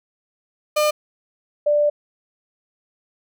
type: tone pair in turn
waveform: 35% pulse / sine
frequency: 603 / 589.9 Hz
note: D5 / D5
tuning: +46 / +8 cents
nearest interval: unison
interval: 38 cents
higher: first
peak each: -14 / -14 dBFS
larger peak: neither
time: 0.76-0.91 / 1.66-1.9 s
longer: second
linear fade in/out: 10 ms
effects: none